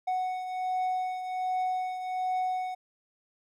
triangle beating tone pair, 740 / 741.3 Hz, F#5 / F#5, 0 / +3 cents, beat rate 1.3 Hz, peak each -27 / -35 dBFS, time 0.07-2.75 s, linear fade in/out 10 ms, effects none

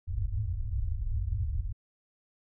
white low-pass noise, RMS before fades -31 dBFS, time 0.07-1.73 s, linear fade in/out 10 ms, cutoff 110 Hz, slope 96 dB/octave, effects none

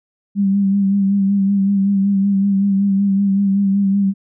sine tone with vibrato, 197.5 Hz, G3, 13 cents sharp, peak -12 dBFS, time 0.35-4.14 s, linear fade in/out 50 ms, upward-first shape sine, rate 5.3 Hz, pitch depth 35 cents each way, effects none

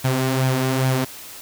sawtooth tone with flanger, 130.81 Hz, C3, in tune, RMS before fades -20 dBFS, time 0.04-1.05 s, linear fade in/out 10 ms, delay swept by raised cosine 1.2 to 5 ms, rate 2.4 Hz, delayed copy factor +0.5, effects white hiss -38 dBFS RMS until 1.41 s

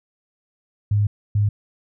sine tone bursts at uneven times, 103.5 Hz, G#2, 5 cents flat, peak -15 dBFS, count 2, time 0.91-1.07 / 1.35-1.49 s, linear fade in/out 5 ms, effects none

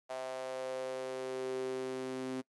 sawtooth tone with high-pass filter sweep, 130 Hz, C3, 11 cents flat, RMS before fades -39 dBFS, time 0.09-2.42 s, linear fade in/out 20 ms, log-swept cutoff 650 to 290 Hz, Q 5.2, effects noise-tail reverb RT60 0.1 s tail -22 dB re dry + resampled to 24000 Hz

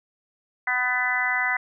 harmonic tone, 250 Hz, B3, 21 cents sharp, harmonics 3 / 4 / 5 / 6 / 7 / 8, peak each -31 / -32 / -34 / -28 / -29 / -24 dBFS, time 0.67-1.57 s, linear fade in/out 5 ms, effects none

